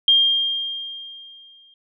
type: tone with exponential decay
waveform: sine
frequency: 3208 Hz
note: G7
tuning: 39 cents sharp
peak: -10 dBFS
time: 0.08-1.74 s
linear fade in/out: 2 ms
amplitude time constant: 360 ms
effects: none